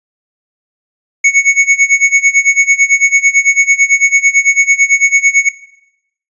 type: tone with tremolo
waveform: square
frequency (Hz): 2217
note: C#7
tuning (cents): 0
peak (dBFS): -4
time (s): 1.24-5.49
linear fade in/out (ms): 5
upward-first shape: sine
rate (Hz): 9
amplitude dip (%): 90
effects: noise-tail reverb RT60 0.8 s tail -18 dB re dry + resampled to 22050 Hz